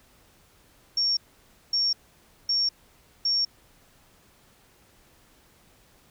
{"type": "tone bursts", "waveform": "sine", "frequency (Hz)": 5510, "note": "F8", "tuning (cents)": -24, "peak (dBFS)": -21, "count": 4, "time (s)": [0.97, 3.45], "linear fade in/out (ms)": 5, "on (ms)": 200, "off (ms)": 560, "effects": ["pink hiss -59 dBFS RMS until 6.1 s"]}